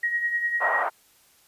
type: tone with tremolo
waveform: sine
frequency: 1892 Hz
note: A#6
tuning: 25 cents sharp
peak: -20 dBFS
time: 0.03-0.83 s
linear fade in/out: 5 ms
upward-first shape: triangle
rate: 10 Hz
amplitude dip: 65%
type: band-pass noise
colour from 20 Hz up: pink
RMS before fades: -26 dBFS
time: 0.6-0.9 s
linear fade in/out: 20 ms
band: 700 to 1300 Hz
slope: 24 dB/octave
effects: white hiss -59 dBFS RMS until 1.47 s + resampled to 32000 Hz

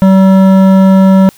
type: tone with hard clipping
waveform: sine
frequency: 191.1 Hz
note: G3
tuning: 44 cents flat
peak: -4 dBFS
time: 0.02-1.29 s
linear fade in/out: 0 ms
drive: 12 dB
effects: white hiss -41 dBFS RMS until 1.37 s

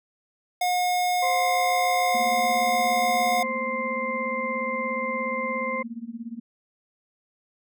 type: tone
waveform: square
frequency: 720 Hz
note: F#5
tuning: 47 cents flat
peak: -22 dBFS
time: 0.61-3.43 s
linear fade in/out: 5 ms
type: harmonic tone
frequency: 523.3 Hz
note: C5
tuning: in tune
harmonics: 1 / 2 / 4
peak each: -30 / -30 / -30 dBFS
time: 1.22-5.83 s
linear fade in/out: 10 ms
type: tone with tremolo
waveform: sine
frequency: 231.8 Hz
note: A#3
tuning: 10 cents flat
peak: -29 dBFS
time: 2.14-6.4 s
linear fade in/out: 10 ms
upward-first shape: sine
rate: 17 Hz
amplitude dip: 90%
effects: none

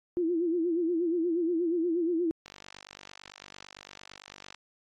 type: tone with vibrato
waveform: sine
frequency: 339.2 Hz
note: E4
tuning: 50 cents sharp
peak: -25 dBFS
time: 0.17-2.31 s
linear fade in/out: 0 ms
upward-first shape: sine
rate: 8.4 Hz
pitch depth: 97 cents each way
type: click train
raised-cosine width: 0.2 ms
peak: -27 dBFS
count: 103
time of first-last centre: 2.46-4.546 s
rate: 48.9 Hz
effects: AAC 32 kbps

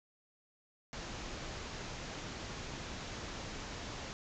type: low-pass noise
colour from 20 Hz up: pink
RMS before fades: -44 dBFS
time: 0.93-4.13 s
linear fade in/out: 0 ms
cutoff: 7200 Hz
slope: 96 dB/octave
effects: none

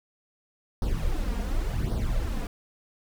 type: noise with flanger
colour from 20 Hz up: brown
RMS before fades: -27 dBFS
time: 0.82-2.47 s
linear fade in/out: 2 ms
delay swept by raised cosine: 0.2 to 4.3 ms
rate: 0.9 Hz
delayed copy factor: +0.8
effects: none

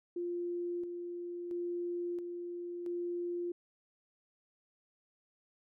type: tone with tremolo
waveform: sine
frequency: 349.2 Hz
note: F4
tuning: in tune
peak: -34 dBFS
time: 0.16-3.52 s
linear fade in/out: 5 ms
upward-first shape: square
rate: 0.74 Hz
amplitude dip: 40%
effects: none

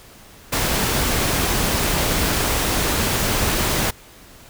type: noise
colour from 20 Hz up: pink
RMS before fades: -20 dBFS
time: 0.52-3.91 s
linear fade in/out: 10 ms
effects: pink hiss -45 dBFS RMS until 4.49 s

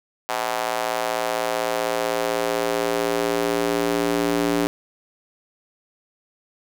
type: tone with high-pass filter sweep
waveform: square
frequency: 57.9 Hz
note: A#1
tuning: 11 cents flat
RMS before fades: -23 dBFS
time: 0.29-4.67 s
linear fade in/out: 0 ms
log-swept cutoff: 750 to 300 Hz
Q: 2
effects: none

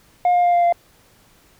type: tone with pitch steps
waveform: sine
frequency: 713 / 707.7 / 702.4 / 697.1 / 691.9 Hz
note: F5 / F5 / F5 / F5 / F5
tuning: +36 / +23 / +10 / -3 / -16 cents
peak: -10 dBFS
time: 0.25-0.725 s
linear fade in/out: 2 ms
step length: 95 ms
effects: tanh soft clip ceiling -12 dBFS + pink hiss -54 dBFS RMS until 1.59 s

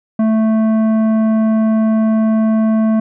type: tone with tanh clipping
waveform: sine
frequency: 220.1 Hz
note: A3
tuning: 1 cent sharp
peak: -12 dBFS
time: 0.19-3 s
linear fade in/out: 5 ms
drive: 11 dB
effects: none

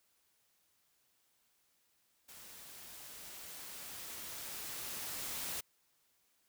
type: noise with level ramp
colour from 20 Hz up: white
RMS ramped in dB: -54 to -40 dBFS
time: 2.28-5.61 s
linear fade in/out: 10 ms
effects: white hiss -75 dBFS RMS until 6.48 s

